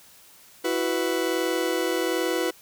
40% pulse chord, E suspended second, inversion none, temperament just, 329.6 / 370.8 / 494.4 Hz, E4 / F#4 / B4, 0 / +4 / +2 cents, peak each -27 dBFS, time 0.64-2.51 s, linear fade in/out 10 ms, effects white hiss -52 dBFS RMS until 2.61 s

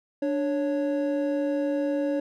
triangle tone pair together, 293.5 / 554.8 Hz, D4 / C#5, -1 / +1 cents, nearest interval major seventh, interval 1102 cents, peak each -24 / -25 dBFS, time 0.22-2.2 s, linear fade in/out 5 ms, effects none

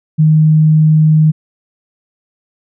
sine tone, 155.56 Hz, D#3, in tune, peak -5 dBFS, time 0.18-1.32 s, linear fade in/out 20 ms, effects none

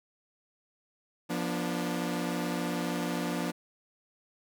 sawtooth chord, B diminished, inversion second, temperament equal with one note detuned, 174.61 / 241.7 / 293.7 Hz, F3 / B3 / D4, 0 / -37 / 0 cents, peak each -30 / -31 / -31 dBFS, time 1.29-3.52 s, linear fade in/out 20 ms, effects none

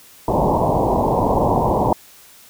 white low-pass noise, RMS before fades -17 dBFS, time 0.28-1.93 s, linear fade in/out 2 ms, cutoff 1000 Hz, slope 96 dB/octave, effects white hiss -46 dBFS RMS until 2.49 s

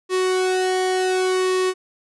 sawtooth tone with flanger, 371.4 Hz, F#4, 7 cents sharp, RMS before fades -20 dBFS, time 0.09-1.74 s, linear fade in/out 50 ms, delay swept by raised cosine 1.4 to 1.92 ms, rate 0.68 Hz, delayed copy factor -0.8, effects resampled to 24000 Hz

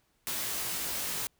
white noise with comb filter, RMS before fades -34 dBFS, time 0.27-1.27 s, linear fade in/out 0 ms, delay 18 ms, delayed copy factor +0.7, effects pink hiss -72 dBFS RMS until 1.39 s

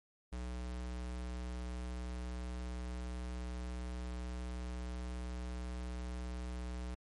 square tone, 61.4 Hz, B1, 9 cents flat, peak -40 dBFS, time 0.32-6.95 s, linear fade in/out 10 ms, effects MP3 48 kbps

